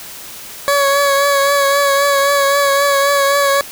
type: tone with vibrato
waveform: 20% pulse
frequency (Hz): 561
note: C#5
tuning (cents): +21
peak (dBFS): -6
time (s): 0.68-3.61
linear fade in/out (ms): 0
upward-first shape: triangle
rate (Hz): 3.8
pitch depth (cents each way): 31
effects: white hiss -32 dBFS RMS until 3.71 s